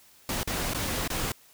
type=noise with dropouts; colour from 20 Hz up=pink; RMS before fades=-30 dBFS; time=0.29-1.32 s; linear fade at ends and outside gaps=2 ms; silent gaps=0.432-0.474 / 0.736-0.746 / 1.077-1.101 s; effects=white hiss -57 dBFS RMS until 1.53 s